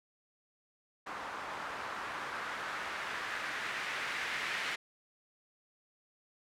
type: noise with low-pass filter sweep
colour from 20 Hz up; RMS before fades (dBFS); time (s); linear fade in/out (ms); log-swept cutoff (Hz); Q
blue; -39; 1.06-4.76; 10; 1100 to 2100; 1.7
effects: none